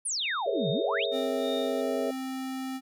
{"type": "exponential two-way sweep", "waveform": "sine", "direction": "down then up", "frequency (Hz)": [10548, 132.2, 4150], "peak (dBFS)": -28, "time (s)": [0.05, 1.06], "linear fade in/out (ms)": 10, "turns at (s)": 0.7}
{"type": "tone with tremolo", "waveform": "sine", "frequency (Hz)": 3681, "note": "A#7", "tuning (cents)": -23, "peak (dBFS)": -35, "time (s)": [0.19, 1.81], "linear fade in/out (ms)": 2, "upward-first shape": "sine", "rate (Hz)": 2.4, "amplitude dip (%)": 85}
{"type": "chord", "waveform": "sine", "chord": "A# half-diminished seventh", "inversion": "third", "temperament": "equal with one note detuned", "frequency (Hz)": [415.3, 466.2, 554.4, 654.3], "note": ["G#4", "A#4", "C#5", "E5"], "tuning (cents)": [0, 0, 0, -13], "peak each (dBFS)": -33, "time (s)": [0.46, 2.11], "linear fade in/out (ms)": 5}
{"type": "tone", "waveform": "square", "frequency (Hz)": 262.5, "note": "C4", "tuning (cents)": 6, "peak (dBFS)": -33, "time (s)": [1.11, 2.81], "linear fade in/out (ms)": 50}
{"effects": []}